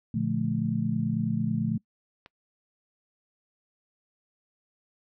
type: chord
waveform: sine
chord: Bb major seventh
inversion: none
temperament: just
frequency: 116.54 / 145.68 / 174.81 / 218.5 Hz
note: Bb2 / D3 / F3 / A3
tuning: 0 / -14 / +2 / -12 cents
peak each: -32 / -31 / -31 / -28 dBFS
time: 0.14-1.78 s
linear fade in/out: 5 ms
type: click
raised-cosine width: 0.3 ms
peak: -30 dBFS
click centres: 2.261 s
effects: noise-tail reverb RT60 0.1 s tail -24 dB re dry